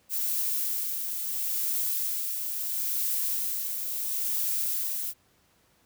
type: noise with tremolo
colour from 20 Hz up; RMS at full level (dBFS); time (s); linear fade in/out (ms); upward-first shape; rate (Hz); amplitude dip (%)
violet; -28; 0.09-5.14; 50; sine; 0.74; 40
effects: pink hiss -65 dBFS RMS until 5.85 s + high-pass 60 Hz 12 dB/octave

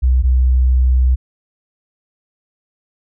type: tone pair in turn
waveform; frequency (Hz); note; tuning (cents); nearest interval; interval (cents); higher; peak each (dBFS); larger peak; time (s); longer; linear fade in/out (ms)
sine; 63.4 / 63.4; B1 / B1; +46 / +46; unison; 0; neither; -9; neither; 0.02-0.23 / 0.23-1.16; second; 20
effects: none

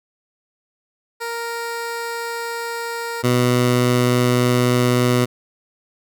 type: tone pair in turn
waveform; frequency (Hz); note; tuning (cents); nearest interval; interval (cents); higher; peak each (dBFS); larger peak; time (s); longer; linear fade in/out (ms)
15% pulse; 466.2 / 123.48; A#4 / B2; 0 / 0; octave + major seventh; 2300; first; -18 / -8; second; 1.2-3.23 / 3.23-5.26; neither; 20
effects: none

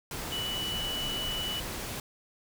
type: tone in noise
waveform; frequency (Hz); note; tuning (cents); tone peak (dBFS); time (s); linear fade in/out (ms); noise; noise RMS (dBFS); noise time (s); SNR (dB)
sine; 2960; F#7; 0; -32; 0.32-1.6; 2; pink; -37; 0.11-2; +2
effects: none

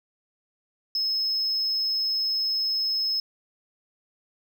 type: tone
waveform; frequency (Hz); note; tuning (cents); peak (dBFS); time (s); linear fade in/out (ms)
sine; 5180; E8; -31; -21; 0.95-3.2; 2
effects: tanh soft clip ceiling -21 dBFS + 10-bit

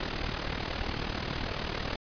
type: noise with amplitude modulation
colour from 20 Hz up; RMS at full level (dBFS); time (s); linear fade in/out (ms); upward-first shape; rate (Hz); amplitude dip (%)
pink; -30; 0-1.96; 5; sine; 38.4; 70
effects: resampled to 11025 Hz

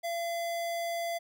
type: tone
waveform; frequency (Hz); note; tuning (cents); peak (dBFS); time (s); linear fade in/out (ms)
square; 680; F5; -46; -32; 0.03-1.19; 20
effects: none

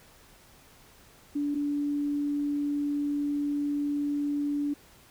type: tone pair in turn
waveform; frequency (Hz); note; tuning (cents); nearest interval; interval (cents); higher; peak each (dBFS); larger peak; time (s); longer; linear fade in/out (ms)
sine; 289.4 / 289.4; D4 / D4; -25 / -25; unison; 0; neither; -26; neither; 1.35-1.55 / 1.55-4.74; second; 10
effects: pink hiss -56 dBFS RMS until 5.1 s

